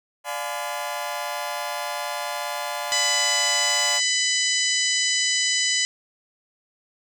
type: chord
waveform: sawtooth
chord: D diminished seventh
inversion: none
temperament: just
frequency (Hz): 587.3 / 704.8 / 845.8 / 1014.9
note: D5 / F5 / Ab5 / Cb6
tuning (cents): 0 / +16 / +31 / +47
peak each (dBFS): -29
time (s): 0.24-4.01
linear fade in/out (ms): 50
type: harmonic tone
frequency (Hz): 998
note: B5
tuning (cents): +18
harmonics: 2 / 3 / 4 / 5 / 6 / 7 / 8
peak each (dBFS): -26 / -27 / -29 / -26 / -29 / -28 / -31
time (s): 2.92-5.85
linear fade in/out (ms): 0
effects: none